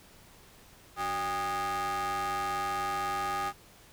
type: ring-modulated tone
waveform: 45% pulse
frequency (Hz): 216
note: A3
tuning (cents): -32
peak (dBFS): -27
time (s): 0.96-3.53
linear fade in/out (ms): 50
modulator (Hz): 1020
effects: pink hiss -56 dBFS RMS until 3.92 s